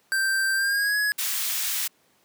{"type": "tone with pitch glide", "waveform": "square", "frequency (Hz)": [1568, 1680.5], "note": ["G6", "G#6"], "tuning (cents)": [0, 20], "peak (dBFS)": -22, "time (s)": [0.12, 1.12], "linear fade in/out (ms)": 0, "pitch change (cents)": 120, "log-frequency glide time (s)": [0.55, 0.97]}
{"type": "high-pass noise", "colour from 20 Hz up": "white", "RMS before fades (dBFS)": -27, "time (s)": [1.18, 1.88], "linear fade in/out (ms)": 10, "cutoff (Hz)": 1600, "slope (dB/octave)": 12}
{"effects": ["pink hiss -63 dBFS RMS until 2.24 s", "high-pass 200 Hz 12 dB/octave"]}